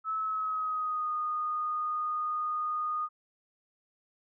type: tone with pitch glide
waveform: sine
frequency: 1300 to 1231.3 Hz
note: E6 to D#6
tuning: -24 to -18 cents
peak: -29 dBFS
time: 0.04-3.09 s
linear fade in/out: 50 ms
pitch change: -94 cents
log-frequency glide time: 0.16-1.13 s
effects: none